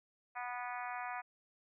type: harmonic tone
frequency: 245.6 Hz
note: B3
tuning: 9 cents flat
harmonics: 3 / 4 / 5 / 6 / 7 / 8 / 9 / 10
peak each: -43 / -45 / -47 / -49 / -50 / -51 / -52 / -53 dBFS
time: 0.35-1.22 s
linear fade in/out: 20 ms
effects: none